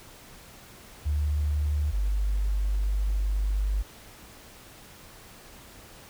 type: tone pair in turn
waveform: sine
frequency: 74.1 / 49.92 Hz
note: D2 / G1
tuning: +16 / +32 cents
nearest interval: perfect fifth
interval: 684 cents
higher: first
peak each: -23 dBFS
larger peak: neither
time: 1.05-1.92 / 1.92-3.83 s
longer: second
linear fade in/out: 20 ms
effects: pink hiss -49 dBFS RMS until 6.09 s